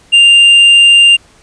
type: tone with hard clipping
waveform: sine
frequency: 2794 Hz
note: F7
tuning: in tune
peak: -3 dBFS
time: 0.12-1.17 s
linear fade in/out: 20 ms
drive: 3 dB
effects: pink hiss -45 dBFS RMS until 1.42 s + resampled to 22050 Hz